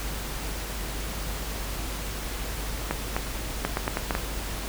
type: clicks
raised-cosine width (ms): 0.5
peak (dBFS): -10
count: 8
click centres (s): 2.91 / 3.165 / 3.65 / 3.771 / 3.879 / 3.971 / 4.108 / 4.151
effects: added 50 Hz sine -33 dBFS peak until 4.68 s + pink hiss -35 dBFS RMS until 4.68 s